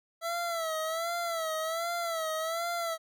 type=tone with vibrato; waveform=25% pulse; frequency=660 Hz; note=E5; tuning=2 cents sharp; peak=-27 dBFS; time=0.21-2.98 s; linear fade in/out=50 ms; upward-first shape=sine; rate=1.3 Hz; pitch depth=80 cents each way; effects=none